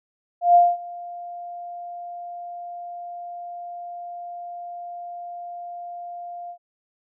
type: tone with ADSR envelope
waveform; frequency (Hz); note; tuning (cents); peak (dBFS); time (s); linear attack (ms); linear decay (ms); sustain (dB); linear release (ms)
sine; 700; F5; +4; -9; 0.41-6.58; 140; 220; -23; 80
effects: none